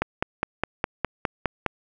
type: click train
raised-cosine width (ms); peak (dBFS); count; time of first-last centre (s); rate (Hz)
0.5; -7; 9; 0.02-1.663; 4.87
effects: none